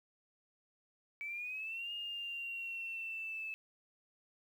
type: exponential two-way sweep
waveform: sine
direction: up then down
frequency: 2290 to 2841 to 2612 Hz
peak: -39 dBFS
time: 1.21-3.54 s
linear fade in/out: 0 ms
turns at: 1.92 s
effects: 11-bit